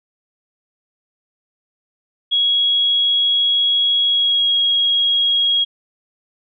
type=tone with pitch glide; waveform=sine; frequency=3322 to 3293 Hz; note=G#7 to G#7; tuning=0 to -15 cents; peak=-13 dBFS; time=2.31-5.65 s; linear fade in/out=20 ms; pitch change=-15 cents; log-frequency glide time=4.06-4.55 s; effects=none